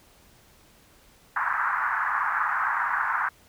white band-pass noise, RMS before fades -26 dBFS, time 1.36-3.29 s, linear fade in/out 5 ms, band 880 to 1700 Hz, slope 48 dB/octave, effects pink hiss -57 dBFS RMS until 3.48 s

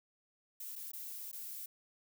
violet noise with dropouts, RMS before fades -45 dBFS, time 0.6-1.66 s, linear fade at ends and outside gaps 5 ms, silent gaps 0.756-0.76 / 0.917-0.933 / 1.316-1.328 s, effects none

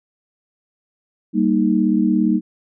sine chord, Eb major, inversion first, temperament equal, 196 / 233.1 / 311.1 Hz, G3 / Bb3 / Eb4, 0 / 0 / 0 cents, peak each -18 dBFS, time 1.33-2.41 s, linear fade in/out 50 ms, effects none

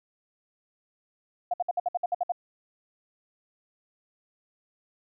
sine tone bursts, 710 Hz, F5, 28 cents sharp, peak -23 dBFS, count 10, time 1.51-2.321 s, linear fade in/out 5 ms, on 28 ms, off 59 ms, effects none

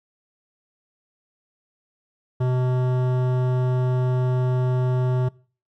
sine tone with hard clipping, 126.7 Hz, B2, 45 cents sharp, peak -21 dBFS, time 2.4-5.29 s, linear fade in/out 10 ms, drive 15 dB, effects noise-tail reverb RT60 0.4 s tail -22 dB re dry

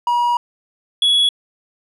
triangle tone pair in turn, 960 / 3370 Hz, B5 / G#7, -49 / +25 cents, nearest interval octave + minor seventh, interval 2174 cents, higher second, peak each -12 / -10 dBFS, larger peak second, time 0.07-0.37 / 1.02-1.29 s, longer first, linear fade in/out 2 ms, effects resampled to 32000 Hz

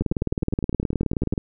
two click trains, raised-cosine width 3 ms, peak -15 / -9 dBFS, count 14 / 27, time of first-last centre 0.02-1.336 / 0.01-1.378 s, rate 9.88 / 19 Hz, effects none

